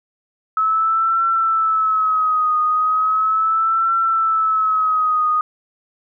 sine tone with vibrato, 1292 Hz, E6, 35 cents flat, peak -14 dBFS, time 0.57-5.41 s, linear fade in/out 2 ms, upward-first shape triangle, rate 0.37 Hz, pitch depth 77 cents each way, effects none

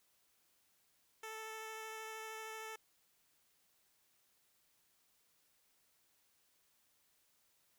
10% pulse tone with vibrato, 440 Hz, A4, in tune, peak -37 dBFS, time 1.23-2.76 s, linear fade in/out 5 ms, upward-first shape sine, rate 13 Hz, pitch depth 9 cents each way, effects white hiss -75 dBFS RMS until 7.78 s

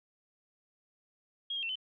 sine tone with pitch steps, 3271 / 3213 / 2702 / 3044 Hz, G#7 / G7 / E7 / F#7, -27 / +42 / +42 / +48 cents, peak -33 dBFS, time 1.5-1.756 s, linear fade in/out 5 ms, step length 64 ms, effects none

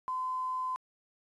sine tone with quantisation, 1024 Hz, C6, 38 cents flat, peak -31 dBFS, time 0.08-0.76 s, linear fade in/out 0 ms, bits 10, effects resampled to 24000 Hz

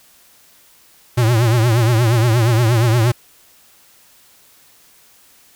square tone with vibrato, 116.54 Hz, A#2, in tune, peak -12 dBFS, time 1.17-3.12 s, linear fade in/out 10 ms, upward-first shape triangle, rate 8.5 Hz, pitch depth 140 cents each way, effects white hiss -50 dBFS RMS until 5.55 s

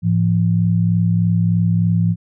sine tone pair together, 107.72 / 171 Hz, A2 / F3, -36 / -36 cents, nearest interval minor sixth, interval 800 cents, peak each -16 / -15 dBFS, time 0.02-2.16 s, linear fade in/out 50 ms, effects none

